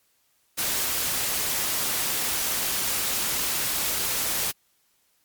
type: noise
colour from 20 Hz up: white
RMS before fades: -26 dBFS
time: 0.57-4.52 s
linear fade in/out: 20 ms
effects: white hiss -67 dBFS RMS until 5.24 s + MP3 96 kbps